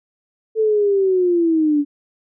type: linear sweep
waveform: sine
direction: down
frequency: 445.2 to 284.5 Hz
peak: -13 dBFS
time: 0.55-1.85 s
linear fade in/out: 50 ms
effects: none